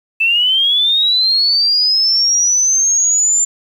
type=linear sweep; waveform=sine; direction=up; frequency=2623 to 7260 Hz; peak=-10 dBFS; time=0.2-3.45 s; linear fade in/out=10 ms; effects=7-bit